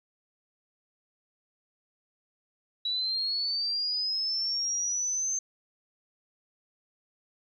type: linear sweep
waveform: sine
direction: up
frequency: 3900 to 6310 Hz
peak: -27 dBFS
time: 2.85-5.39 s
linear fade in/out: 5 ms
effects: 11-bit